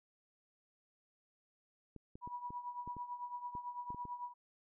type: clicks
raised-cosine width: 3 ms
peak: -37 dBFS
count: 10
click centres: 1.963 / 2.155 / 2.275 / 2.505 / 2.876 / 2.967 / 3.552 / 3.904 / 3.946 / 4.053 s
type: tone with tremolo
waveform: sine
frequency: 975 Hz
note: B5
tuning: 23 cents flat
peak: -38 dBFS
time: 2.21-4.34 s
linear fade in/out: 50 ms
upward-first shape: triangle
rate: 9 Hz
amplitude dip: 80%
effects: none